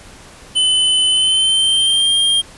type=tone with pitch glide; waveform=square; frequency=3026 to 3206 Hz; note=F#7 to G7; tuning=+38 to +38 cents; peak=-12 dBFS; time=0.55-2.42 s; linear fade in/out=20 ms; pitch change=+100 cents; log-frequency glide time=1.09-2.16 s; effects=pink hiss -40 dBFS RMS until 2.57 s + resampled to 24000 Hz